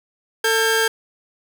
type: tone pair together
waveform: sawtooth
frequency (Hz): 446.7 / 1604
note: A4 / G6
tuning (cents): +26 / +39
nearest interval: octave + minor seventh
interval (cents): 2213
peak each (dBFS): -15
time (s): 0.44-0.88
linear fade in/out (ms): 5
effects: none